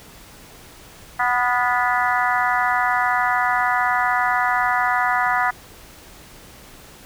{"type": "harmonic tone with a mistuned harmonic", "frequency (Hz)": 246.9, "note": "B3", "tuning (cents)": 0, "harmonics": [3, 4, 5, 6, 7, 8], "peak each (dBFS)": [-22, -23, -24, -25, -25, -26], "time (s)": [1.19, 5.51], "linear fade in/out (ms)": 10, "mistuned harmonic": 6, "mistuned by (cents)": -36, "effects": ["pink hiss -44 dBFS RMS until 7.05 s"]}